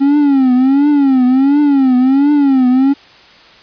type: tone with vibrato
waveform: triangle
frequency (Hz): 271.5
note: C#4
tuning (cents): -36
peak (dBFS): -5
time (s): 0-2.94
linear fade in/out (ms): 20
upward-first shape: triangle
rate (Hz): 1.4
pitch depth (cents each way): 160
effects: white hiss -41 dBFS RMS until 3.62 s + resampled to 11025 Hz